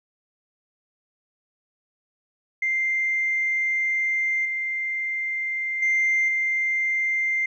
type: tone with level steps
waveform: sine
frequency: 2093 Hz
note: C7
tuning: in tune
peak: -20 / -24 / -17 / -20 dBFS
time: 2.62-7.46 s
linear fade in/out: 5 ms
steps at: 4.45 / 5.82 / 6.28 s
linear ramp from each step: 5 ms
effects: tanh soft clip ceiling -15 dBFS